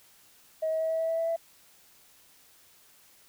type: tone with pitch steps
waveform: sine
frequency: 635 / 639 / 643.1 / 647.2 / 651.3 / 655.5 / 659.7 / 663.9 Hz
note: D#5 / D#5 / E5 / E5 / E5 / E5 / E5 / E5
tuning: +35 / +46 / -43 / -32 / -21 / -10 / +1 / +12 cents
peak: -25 dBFS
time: 0.62-1.364 s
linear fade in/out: 10 ms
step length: 93 ms
effects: tanh soft clip ceiling -21 dBFS + white hiss -59 dBFS RMS until 3.28 s